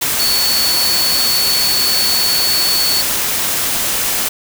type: tone in noise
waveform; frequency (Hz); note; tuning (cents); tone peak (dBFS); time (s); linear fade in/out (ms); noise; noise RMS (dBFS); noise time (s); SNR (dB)
sine; 4435; C#8; 0; -14; 0.19-3.02; 10; white; -17; 0.01-4.29; 0
effects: none